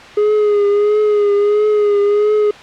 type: tone with vibrato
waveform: triangle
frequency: 415.3 Hz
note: G#4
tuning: in tune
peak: -8 dBFS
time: 0.17-2.51 s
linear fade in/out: 5 ms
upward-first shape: triangle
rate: 1.5 Hz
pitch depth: 46 cents each way
effects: white hiss -35 dBFS RMS until 2.62 s + low-pass 3000 Hz 12 dB/octave